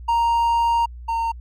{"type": "tone pair in turn", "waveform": "triangle", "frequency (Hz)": [932.3, 917.3], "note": ["A#5", "A#5"], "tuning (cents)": [0, -28], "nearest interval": "unison", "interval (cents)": 28, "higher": "first", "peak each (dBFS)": [-14, -18], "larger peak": "first", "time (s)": [[0.08, 0.86], [1.08, 1.32]], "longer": "first", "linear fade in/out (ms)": 10, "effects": ["added 60 Hz sine -34 dBFS peak until 1.4 s"]}